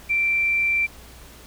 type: tone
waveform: sine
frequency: 2349 Hz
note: D7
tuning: in tune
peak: -18 dBFS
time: 0.09-0.87 s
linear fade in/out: 20 ms
effects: added 60 Hz sine -46 dBFS peak until 1.46 s + pink hiss -46 dBFS RMS until 1.46 s